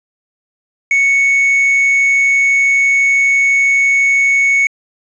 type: tone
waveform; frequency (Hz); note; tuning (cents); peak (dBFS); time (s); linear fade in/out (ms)
triangle; 2217; C#7; 0; -7; 0.91-4.67; 2
effects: resampled to 16000 Hz + 7-bit